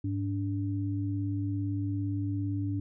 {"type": "tone pair together", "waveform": "sine", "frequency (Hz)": [102.3, 289.3], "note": ["G#2", "D4"], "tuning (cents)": [-26, -26], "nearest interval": "octave + tritone", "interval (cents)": 1800, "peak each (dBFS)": [-30, -33], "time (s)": [0.04, 2.8], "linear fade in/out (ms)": 5, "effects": []}